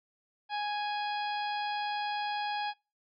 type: harmonic tone with a mistuned harmonic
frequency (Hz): 830.6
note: G#5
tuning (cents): 0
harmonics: 1 / 2 / 3 / 4 / 5 / 6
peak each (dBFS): -32 / -40 / -43 / -43 / -47 / -47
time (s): 0.49-2.74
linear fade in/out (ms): 50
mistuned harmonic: 6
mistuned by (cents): -30
effects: noise-tail reverb RT60 0.3 s tail -25 dB re dry